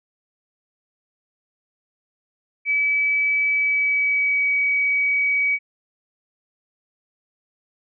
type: tone with pitch glide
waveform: sine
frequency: 2293 to 2269 Hz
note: D7 to C#7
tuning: -42 to +40 cents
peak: -17 dBFS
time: 2.65-5.59 s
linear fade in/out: 50 ms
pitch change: -18 cents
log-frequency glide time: 3.51-4.46 s
effects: none